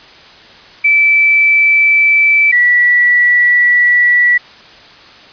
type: tone pair in turn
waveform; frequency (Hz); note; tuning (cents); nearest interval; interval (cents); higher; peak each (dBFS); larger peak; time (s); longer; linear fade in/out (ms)
sine; 2318 / 1949.2; D7 / B6; -23 / -23; minor third; 300; first; -6; neither; 0.84-2.52 / 2.52-4.38; second; 10
effects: white hiss -38 dBFS RMS until 5.32 s + resampled to 11025 Hz